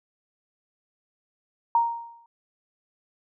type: tone with exponential decay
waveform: sine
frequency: 932.3 Hz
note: A#5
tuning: in tune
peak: -15 dBFS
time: 1.75-2.26 s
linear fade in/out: 2 ms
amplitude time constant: 110 ms
effects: none